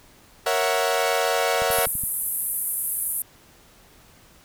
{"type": "chord", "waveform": "sawtooth", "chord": "F# dominant seventh", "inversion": "first", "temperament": "equal", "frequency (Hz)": [466.2, 554.4, 659.3, 740], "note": ["A#4", "C#5", "E5", "F#5"], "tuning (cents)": [0, 0, 0, 0], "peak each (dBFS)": -22, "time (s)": [0.46, 1.86], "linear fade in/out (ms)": 5}
{"type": "click train", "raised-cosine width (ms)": 5, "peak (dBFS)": -24, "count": 6, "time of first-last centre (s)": [1.62, 2.037], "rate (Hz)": 12}
{"type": "band-pass noise", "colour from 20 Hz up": "pink", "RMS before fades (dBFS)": -27, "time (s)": [1.71, 3.22], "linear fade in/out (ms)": 2, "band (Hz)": [10000, 13000], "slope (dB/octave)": 48}
{"effects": ["pink hiss -53 dBFS RMS until 4.44 s"]}